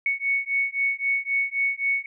sine beating tone pair, 2217 / 2220.8 Hz, C#7 / C#7, 0 / +3 cents, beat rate 3.8 Hz, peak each -25 dBFS, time 0.06-2.06 s, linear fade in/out 2 ms, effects none

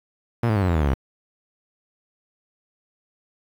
sawtooth tone with pitch steps, 117.5 / 108.37 / 99.95 / 92.19 / 85.03 / 78.42 / 72.33 / 66.71 Hz, A#2 / A2 / G2 / F#2 / F2 / D#2 / D2 / C2, +14 / -26 / +34 / -6 / -46 / +14 / -26 / +34 cents, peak -14 dBFS, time 0.43-0.942 s, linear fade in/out 5 ms, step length 64 ms, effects low-pass 2000 Hz 12 dB/octave + 8-bit

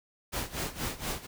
pink noise with tremolo, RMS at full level -32 dBFS, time 0.32-1.27 s, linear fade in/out 20 ms, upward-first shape sine, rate 4.2 Hz, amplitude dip 85%, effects none

